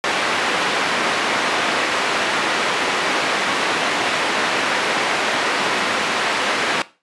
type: band-pass noise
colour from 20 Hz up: white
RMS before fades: -20 dBFS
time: 0.04-6.82 s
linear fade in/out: 0 ms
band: 250 to 2300 Hz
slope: 12 dB/octave
effects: noise-tail reverb RT60 0.3 s tail -17 dB re dry + resampled to 24000 Hz